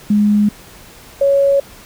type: tone pair in turn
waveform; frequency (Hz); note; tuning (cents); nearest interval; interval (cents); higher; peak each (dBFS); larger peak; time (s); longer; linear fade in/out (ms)
sine; 208 / 556.3; G#3 / C#5; +3 / +6; octave + perfect fourth; 1703; second; -9; neither; 0.1-0.49 / 1.21-1.6; neither; 5
effects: pink hiss -40 dBFS RMS until 1.85 s